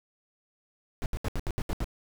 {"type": "noise bursts", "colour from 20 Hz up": "brown", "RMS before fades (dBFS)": -29, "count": 8, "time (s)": [1.02, 1.843], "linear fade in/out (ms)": 0, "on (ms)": 39, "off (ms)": 73, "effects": []}